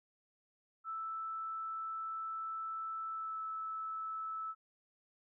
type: tone with pitch glide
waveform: sine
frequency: 1318.5 to 1308.6 Hz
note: E6 to E6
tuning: 0 to -13 cents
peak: -38 dBFS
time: 0.84-4.55 s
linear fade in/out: 50 ms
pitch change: -13 cents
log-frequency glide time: 3.1-3.4 s
effects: none